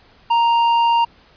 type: tone with hard clipping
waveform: triangle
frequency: 932.3 Hz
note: A#5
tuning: in tune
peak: -14 dBFS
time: 0.3-1.05 s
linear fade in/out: 10 ms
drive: 10 dB
effects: pink hiss -51 dBFS RMS until 1.36 s + resampled to 11025 Hz